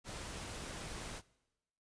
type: noise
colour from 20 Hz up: pink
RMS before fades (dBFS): -45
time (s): 0.04-1.22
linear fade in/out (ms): 50
effects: noise-tail reverb RT60 1.0 s tail -22 dB re dry + resampled to 22050 Hz